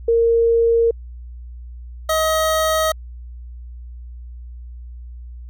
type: tone pair in turn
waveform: sine / 25% pulse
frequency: 462.3 / 633.1 Hz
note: A#4 / D#5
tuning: -14 / +30 cents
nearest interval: perfect fourth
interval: 544 cents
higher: second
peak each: -12 dBFS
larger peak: neither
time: 0.08-0.91 / 2.09-2.92 s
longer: neither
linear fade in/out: 5 ms
effects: added 60 Hz sine -32 dBFS peak until 5.49 s